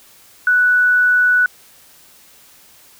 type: tone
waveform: sine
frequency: 1480 Hz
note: F#6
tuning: in tune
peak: -10 dBFS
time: 0.47-1.46 s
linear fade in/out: 2 ms
effects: white hiss -47 dBFS RMS until 2.99 s